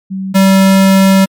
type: tone pair in turn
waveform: sine / square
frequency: 191.2 / 192.75 Hz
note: G3 / G3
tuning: -43 / -29 cents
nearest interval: unison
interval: 14 cents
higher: second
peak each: -16 / -5 dBFS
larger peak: second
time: 0.1-0.34 / 0.34-1.26 s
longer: second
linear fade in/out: 20 ms
effects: MP3 96 kbps